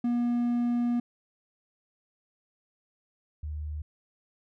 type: tone pair in turn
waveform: triangle / sine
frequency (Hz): 240 / 75.6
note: B3 / D#2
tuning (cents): -49 / -49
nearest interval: octave + minor sixth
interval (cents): 2000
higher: first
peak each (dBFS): -22 / -32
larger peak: first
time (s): 0.04-1 / 3.43-3.82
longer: first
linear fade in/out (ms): 5
effects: none